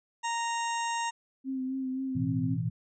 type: harmonic tone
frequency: 930 Hz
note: A#5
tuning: 4 cents flat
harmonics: 1 / 2 / 3 / 4 / 6 / 7 / 8 / 9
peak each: -30 / -38 / -40 / -44 / -47 / -43 / -44 / -50 dBFS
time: 0.23-1.11 s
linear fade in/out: 20 ms
type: tone with vibrato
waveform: sine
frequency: 262.3 Hz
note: C4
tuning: 4 cents sharp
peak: -30 dBFS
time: 1.44-2.58 s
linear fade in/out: 50 ms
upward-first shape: sine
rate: 3.8 Hz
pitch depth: 28 cents each way
type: chord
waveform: sine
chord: A suspended second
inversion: none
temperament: equal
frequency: 110 / 123.47 / 164.81 Hz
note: A2 / B2 / E3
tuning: 0 / 0 / 0 cents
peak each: -34 / -32 / -32 dBFS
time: 2.15-2.7 s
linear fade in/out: 10 ms
effects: none